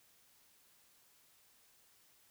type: silence
effects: white hiss -68 dBFS RMS until 2.3 s